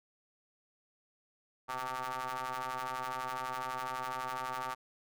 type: ring-modulated tone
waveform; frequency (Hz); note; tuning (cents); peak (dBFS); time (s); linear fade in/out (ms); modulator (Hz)
sawtooth; 128; C3; -38; -29; 1.68-4.75; 20; 1030
effects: none